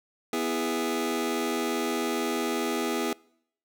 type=chord; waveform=sawtooth; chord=E major; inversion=second; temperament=just; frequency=247.2 / 329.6 / 412 Hz; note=B3 / E4 / G#4; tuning=+2 / 0 / -14 cents; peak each=-27 dBFS; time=0.33-3.13 s; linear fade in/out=2 ms; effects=noise-tail reverb RT60 0.7 s tail -25 dB re dry